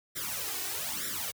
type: noise with flanger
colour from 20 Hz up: white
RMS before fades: -35 dBFS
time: 0.15-1.32 s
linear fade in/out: 20 ms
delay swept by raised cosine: 0.54 to 2.74 ms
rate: 1.1 Hz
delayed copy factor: +0.95
effects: high-pass 80 Hz 12 dB/octave